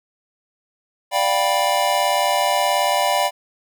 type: chord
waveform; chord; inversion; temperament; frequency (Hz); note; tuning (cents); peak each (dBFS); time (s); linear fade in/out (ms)
square; G dominant seventh; second; just; 588 / 705.6 / 784 / 980; D5 / F5 / G5 / B5; +2 / +18 / 0 / -14; -23; 1.11-3.31; 50
effects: none